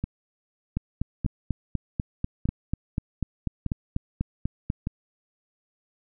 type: two click trains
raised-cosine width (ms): 5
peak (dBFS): -13 / -15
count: 17 / 5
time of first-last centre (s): 0.77-4.701 / 0.04-4.871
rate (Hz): 4.07 / 0.828
effects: none